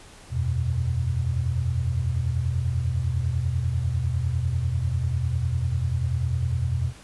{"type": "chord", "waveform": "sine", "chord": "E suspended second", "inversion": "none", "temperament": "equal", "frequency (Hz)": [82.41, 92.5, 123.47], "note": ["E2", "F#2", "B2"], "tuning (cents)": [0, 0, 0], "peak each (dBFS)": [-26, -29, -25], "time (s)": [0.3, 6.93], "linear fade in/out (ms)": 50, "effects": ["pink hiss -48 dBFS RMS until 7.03 s", "resampled to 24000 Hz"]}